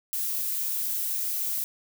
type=noise; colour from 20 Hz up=violet; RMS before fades=-29 dBFS; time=0.13-1.64 s; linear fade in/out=0 ms; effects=none